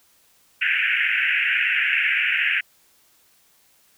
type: band-pass noise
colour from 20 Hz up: white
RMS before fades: -21 dBFS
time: 0.61-2.61 s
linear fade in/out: 10 ms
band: 1500 to 2800 Hz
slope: 96 dB/octave
effects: white hiss -59 dBFS RMS until 3.97 s